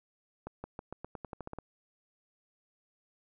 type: accelerating click train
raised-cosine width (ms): 1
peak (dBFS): -26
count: 12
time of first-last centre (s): 0.47-1.587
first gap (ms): 170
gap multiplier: 0.89
effects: none